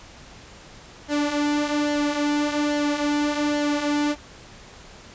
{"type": "tone with flanger", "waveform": "sawtooth", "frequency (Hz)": 293.7, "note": "D4", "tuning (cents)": 0, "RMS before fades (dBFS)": -23, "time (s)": [1.08, 4.16], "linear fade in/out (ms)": 50, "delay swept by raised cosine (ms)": [0.79, 5.29], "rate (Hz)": 1.2, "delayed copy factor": -0.55, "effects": ["pink hiss -45 dBFS RMS until 5.14 s", "resampled to 16000 Hz"]}